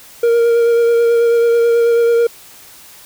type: tone with vibrato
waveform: triangle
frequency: 467.4 Hz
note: A#4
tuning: 5 cents sharp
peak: -7 dBFS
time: 0.23-2.27 s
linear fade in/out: 5 ms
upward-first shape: sine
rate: 9.2 Hz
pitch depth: 16 cents each way
effects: white hiss -40 dBFS RMS until 3.05 s